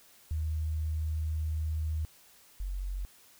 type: tone pair in turn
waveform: sine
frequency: 78.2 / 46.5 Hz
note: D#2 / F#1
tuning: +9 / +9 cents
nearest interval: major sixth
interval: 900 cents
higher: first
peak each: -29 / -32 dBFS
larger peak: first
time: 0.31-2.05 / 2.6-3.05 s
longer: first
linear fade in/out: 0 ms
effects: white hiss -59 dBFS RMS until 3.39 s